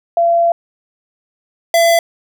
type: tone pair in turn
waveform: sine / square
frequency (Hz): 681 / 673.6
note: F5 / E5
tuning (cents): -44 / +37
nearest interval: unison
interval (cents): 19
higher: first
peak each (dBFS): -9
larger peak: neither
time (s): 0.17-0.52 / 1.74-1.99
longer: first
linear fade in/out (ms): 2
effects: none